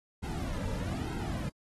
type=noise with flanger; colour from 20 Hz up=brown; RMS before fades=-35 dBFS; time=0.22-1.5 s; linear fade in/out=20 ms; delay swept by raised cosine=1.7 to 2.8 ms; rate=1.1 Hz; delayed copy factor=-0.8; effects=AAC 32 kbps